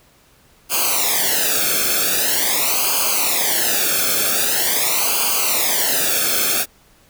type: noise with flanger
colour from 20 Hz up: white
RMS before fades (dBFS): -18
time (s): 0.69-6.66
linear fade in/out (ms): 50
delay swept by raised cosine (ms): 0.53 to 1.04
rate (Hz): 0.44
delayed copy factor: -1
effects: pink hiss -53 dBFS RMS until 7.09 s